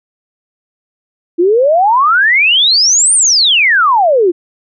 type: exponential two-way sweep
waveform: sine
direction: up then down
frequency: 329.6 to 9300 to 329.6 Hz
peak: -6 dBFS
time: 1.38-4.32 s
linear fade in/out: 20 ms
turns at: 3.14 s
effects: none